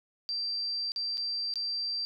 sine tone with dropouts, 4699 Hz, D8, in tune, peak -30 dBFS, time 0.29-2.05 s, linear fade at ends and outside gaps 0 ms, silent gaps 0.919-0.961 / 1.172-1.179 / 1.538-1.557 s, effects none

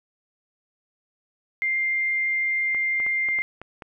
sine tone, 2102 Hz, C7, 7 cents sharp, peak -21 dBFS, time 1.62-3.42 s, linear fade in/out 0 ms
clicks, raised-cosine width 0.5 ms, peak -23 dBFS, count 7, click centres 2.747 / 3.001 / 3.065 / 3.287 / 3.388 / 3.616 / 3.822 s
effects none

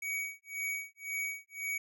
square tone with tremolo, 2257 Hz, C#7, 31 cents sharp, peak -33 dBFS, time 0.02-1.78 s, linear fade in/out 5 ms, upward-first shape sine, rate 1.9 Hz, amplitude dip 100%, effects none

